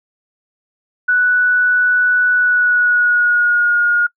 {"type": "tone with pitch glide", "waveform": "sine", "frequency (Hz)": [1480, 1431.2], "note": ["F#6", "F6"], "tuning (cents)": [0, 42], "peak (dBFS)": -10, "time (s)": [1.08, 4.07], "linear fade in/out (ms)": 10, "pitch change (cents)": -58, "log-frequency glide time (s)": [2.32, 3.78], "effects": ["noise-tail reverb RT60 0.1 s tail -26 dB re dry"]}